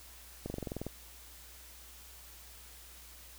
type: slowing click train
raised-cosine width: 2 ms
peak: -24 dBFS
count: 10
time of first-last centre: 0.46-0.866 s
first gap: 40 ms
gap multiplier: 1.03
effects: added 60 Hz sine -56 dBFS peak until 3.38 s + white hiss -54 dBFS RMS until 3.38 s

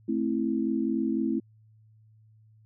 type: chord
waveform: sine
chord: A minor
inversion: none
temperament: just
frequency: 220 / 264 / 330 Hz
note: A3 / C4 / E4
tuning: 0 / +16 / +2 cents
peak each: -29 dBFS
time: 0.08-1.4 s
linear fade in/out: 10 ms
effects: added 109 Hz sine -55 dBFS peak until 2.65 s

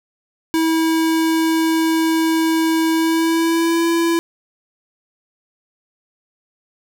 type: tone with pitch glide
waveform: square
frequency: 323.8 to 335 Hz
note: E4 to E4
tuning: -31 to +28 cents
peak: -15 dBFS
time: 0.54-4.19 s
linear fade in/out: 0 ms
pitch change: +59 cents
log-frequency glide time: 2.93-3.88 s
effects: none

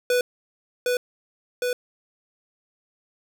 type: tone with echo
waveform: square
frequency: 493.9 Hz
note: B4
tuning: in tune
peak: -19 dBFS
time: 0.1-0.21 s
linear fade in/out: 2 ms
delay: 760 ms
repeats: 2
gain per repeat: -2 dB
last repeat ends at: 1.73 s
effects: none

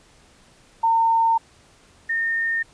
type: tone pair in turn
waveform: sine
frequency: 910 / 1826.3 Hz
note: A#5 / A#6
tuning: -42 / -36 cents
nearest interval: octave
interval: 1206 cents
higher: second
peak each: -15 / -20 dBFS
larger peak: first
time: 0.83-1.38 / 2.09-2.63 s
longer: first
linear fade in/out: 10 ms
effects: pink hiss -54 dBFS RMS until 2.73 s + resampled to 22050 Hz

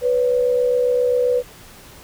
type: tone pair together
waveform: sine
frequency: 493.9 / 561.4 Hz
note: B4 / C#5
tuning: 0 / +22 cents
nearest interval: major second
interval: 222 cents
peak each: -15 / -24 dBFS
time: 0.01-1.43 s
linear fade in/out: 50 ms
effects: pink hiss -43 dBFS RMS until 2.03 s

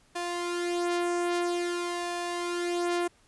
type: tone with flanger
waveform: sawtooth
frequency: 349.2 Hz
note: F4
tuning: in tune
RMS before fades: -30 dBFS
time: 0.15-3.08 s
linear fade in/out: 10 ms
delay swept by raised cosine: 1.7 to 3 ms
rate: 0.5 Hz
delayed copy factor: +0.6
effects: pink hiss -63 dBFS RMS until 3.27 s + resampled to 24000 Hz

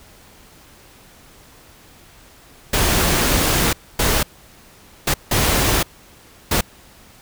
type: noise bursts at uneven times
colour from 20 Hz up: pink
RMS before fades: -17 dBFS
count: 5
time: 2.73-3.73 / 3.99-4.23 / 5.07-5.14 / 5.31-5.83 / 6.51-6.61 s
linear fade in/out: 5 ms
effects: pink hiss -47 dBFS RMS until 7.21 s

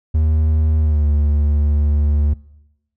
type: tone with pitch glide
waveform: triangle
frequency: 77.78 to 73.41 Hz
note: D#2 to D2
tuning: 0 to 0 cents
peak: -10 dBFS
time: 0.14-2.34 s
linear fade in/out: 10 ms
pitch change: -100 cents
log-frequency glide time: 0.8-1.06 s
effects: noise-tail reverb RT60 1.0 s tail -23 dB re dry

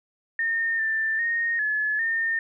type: tone with pitch steps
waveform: sine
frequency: 1826 / 1778 / 1855 / 1713 / 1820 Hz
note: A#6 / A6 / A#6 / A6 / A#6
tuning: -36 / +18 / -9 / -47 / -42 cents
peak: -22 dBFS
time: 0.39-2.39 s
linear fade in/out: 2 ms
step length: 400 ms
effects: none

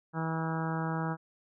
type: harmonic tone with a mistuned harmonic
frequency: 162 Hz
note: E3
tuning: 30 cents flat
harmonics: 1 / 2 / 3 / 4 / 5 / 6 / 7 / 8 / 9 / 10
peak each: -32 / -39 / -42 / -44 / -40 / -41 / -46 / -42 / -44 / -46 dBFS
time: 0.13-1.17 s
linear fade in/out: 50 ms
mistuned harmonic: 9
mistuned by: -20 cents
effects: none

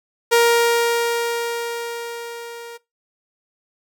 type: tone with level ramp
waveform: sawtooth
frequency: 469.1 Hz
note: A#4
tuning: 11 cents sharp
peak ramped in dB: -7 to -30 dBFS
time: 0.31-2.78 s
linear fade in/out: 20 ms
effects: noise-tail reverb RT60 0.2 s tail -21 dB re dry

